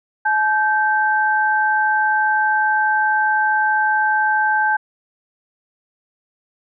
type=tone pair together; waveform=sine; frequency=857.6 / 1562 Hz; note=A5 / G6; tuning=-45 / -7 cents; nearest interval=minor seventh; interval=1038 cents; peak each=-17 dBFS; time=0.25-4.77 s; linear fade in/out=10 ms; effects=none